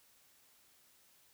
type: silence
effects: white hiss -67 dBFS RMS until 1.33 s